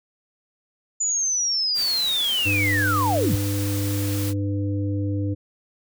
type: linear sweep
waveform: sine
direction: down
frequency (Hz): 7040 to 52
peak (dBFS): -20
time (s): 1-3.36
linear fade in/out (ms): 10
type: noise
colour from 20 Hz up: white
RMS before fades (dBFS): -33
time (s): 1.74-4.34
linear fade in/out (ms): 50
type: harmonic tone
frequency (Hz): 100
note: G2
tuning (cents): +35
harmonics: 1 / 3 / 5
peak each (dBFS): -23 / -27 / -35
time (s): 2.45-5.35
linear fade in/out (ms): 20
effects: none